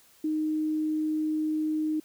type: tone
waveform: sine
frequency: 309.7 Hz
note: D#4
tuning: 8 cents flat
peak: -25 dBFS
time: 0.24-2 s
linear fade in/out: 5 ms
effects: white hiss -59 dBFS RMS until 2.04 s